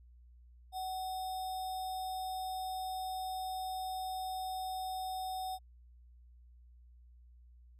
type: tone with sample-and-hold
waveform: sine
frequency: 750 Hz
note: F#5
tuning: 23 cents sharp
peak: -36 dBFS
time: 0.72-5.59 s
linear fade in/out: 50 ms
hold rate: 4410 Hz
effects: added 60 Hz sine -56 dBFS peak until 7.79 s + resampled to 32000 Hz